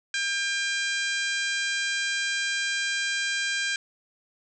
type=harmonic tone; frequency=800 Hz; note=G5; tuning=35 cents sharp; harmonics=2 / 3 / 4 / 5 / 6 / 7 / 8 / 9 / 10; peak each=-28 / -32 / -34 / -36 / -38 / -39 / -40 / -41 / -42 dBFS; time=0.14-3.76 s; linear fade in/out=2 ms; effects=none